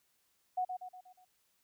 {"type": "tone with echo", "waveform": "sine", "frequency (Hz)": 735, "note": "F#5", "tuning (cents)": -12, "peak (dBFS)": -30, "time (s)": [0.57, 0.65], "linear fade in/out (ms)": 10, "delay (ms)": 120, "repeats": 5, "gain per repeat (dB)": -6, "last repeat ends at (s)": 1.25, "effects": ["white hiss -75 dBFS RMS until 1.63 s"]}